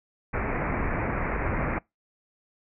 pink low-pass noise, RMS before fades -28 dBFS, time 0.33-1.79 s, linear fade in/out 10 ms, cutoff 2400 Hz, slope 96 dB/octave, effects noise-tail reverb RT60 0.2 s tail -26 dB re dry

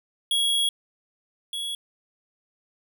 square tone pair in turn, 3322 / 3349 Hz, G#7 / G#7, 0 / +14 cents, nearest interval unison, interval 14 cents, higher second, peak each -21 / -29 dBFS, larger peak first, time 0.31-0.69 / 1.53-1.75 s, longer first, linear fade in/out 2 ms, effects none

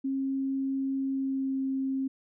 sine tone with pitch glide, 269.5 to 267.2 Hz, C#4 to C4, -49 to +36 cents, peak -27 dBFS, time 0.04-2.08 s, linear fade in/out 10 ms, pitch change -15 cents, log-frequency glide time 1.05-1.6 s, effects none

